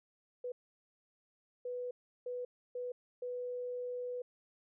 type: tone bursts at uneven times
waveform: sine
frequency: 493.9 Hz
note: B4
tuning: in tune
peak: -37 dBFS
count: 5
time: 0.44-0.52 / 1.65-1.91 / 2.26-2.45 / 2.75-2.92 / 3.22-4.22 s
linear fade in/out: 5 ms
effects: none